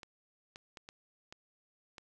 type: clicks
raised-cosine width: 0.2 ms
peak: -30 dBFS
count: 6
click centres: 0.032 / 0.559 / 0.772 / 0.889 / 1.325 / 1.982 s
effects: none